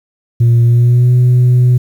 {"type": "tone with pitch glide", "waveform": "sine", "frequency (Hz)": [118, 124.37], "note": ["A#2", "B2"], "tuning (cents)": [22, 13], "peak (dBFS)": -3, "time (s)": [0.4, 1.78], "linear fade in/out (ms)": 10, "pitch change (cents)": 91, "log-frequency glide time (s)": [0.64, 1.12], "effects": ["tanh soft clip ceiling -4 dBFS", "7-bit"]}